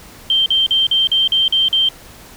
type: tone bursts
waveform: sine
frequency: 3141 Hz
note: G7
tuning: 3 cents sharp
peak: -11 dBFS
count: 8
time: 0.3-1.888 s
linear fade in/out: 2 ms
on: 160 ms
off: 44 ms
effects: pink hiss -40 dBFS RMS until 2.36 s